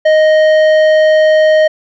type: tone with tanh clipping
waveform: sine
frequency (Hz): 622.3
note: D#5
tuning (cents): 0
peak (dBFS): -7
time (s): 0.05-1.68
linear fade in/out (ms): 10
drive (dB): 11
effects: none